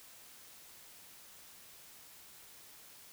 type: silence
effects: white hiss -56 dBFS RMS until 3.12 s